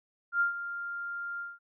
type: tone with ADSR envelope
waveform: sine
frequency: 1396.9 Hz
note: F6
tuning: in tune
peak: -22 dBFS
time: 0.32-1.59 s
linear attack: 85 ms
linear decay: 120 ms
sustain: -12 dB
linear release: 190 ms
effects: none